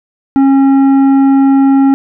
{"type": "tone with tanh clipping", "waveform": "sine", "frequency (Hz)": 272.3, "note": "C#4", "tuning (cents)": -31, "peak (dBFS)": -6, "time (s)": [0.36, 1.94], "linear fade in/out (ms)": 0, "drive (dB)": 9, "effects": []}